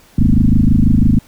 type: tone with frequency modulation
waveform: sine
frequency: 110.2 Hz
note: A2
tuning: 3 cents sharp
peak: -7 dBFS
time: 0.18-1.19 s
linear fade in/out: 5 ms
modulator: 26.1 Hz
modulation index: 5.6
effects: pink hiss -47 dBFS RMS until 1.27 s